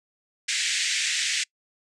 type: band-pass noise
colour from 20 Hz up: pink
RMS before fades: -26 dBFS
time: 0.48-1.44 s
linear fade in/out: 10 ms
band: 1800 to 8300 Hz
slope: 48 dB/octave
effects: noise-tail reverb RT60 0.1 s tail -26 dB re dry